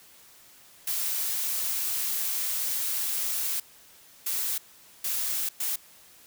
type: noise bursts at uneven times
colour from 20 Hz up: blue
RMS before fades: -29 dBFS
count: 4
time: 0.87-3.6 / 4.26-4.58 / 5.04-5.49 / 5.6-5.76 s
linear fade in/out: 5 ms
effects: white hiss -54 dBFS RMS until 6.26 s